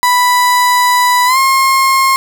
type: tone with pitch glide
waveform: 35% pulse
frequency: 987.8 to 1071 Hz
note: B5 to C6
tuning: 0 to +40 cents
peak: -6 dBFS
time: 0.03-2.16 s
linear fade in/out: 0 ms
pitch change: +140 cents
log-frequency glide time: 1.26-1.38 s
effects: none